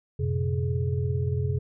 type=tone cluster; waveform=sine; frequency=90.5 / 113.4 / 130.9 / 420.6 Hz; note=F#2 / A#2 / C3 / G#4; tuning=-38 / -47 / +1 / +22 cents; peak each=-27 / -34 / -27 / -34 dBFS; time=0.19-1.59 s; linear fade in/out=10 ms; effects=none